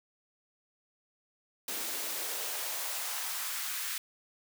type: noise with high-pass filter sweep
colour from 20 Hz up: white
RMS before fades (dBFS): -36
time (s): 1.68-3.98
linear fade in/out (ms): 2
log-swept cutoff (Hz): 260 to 1600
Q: 1.3
effects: none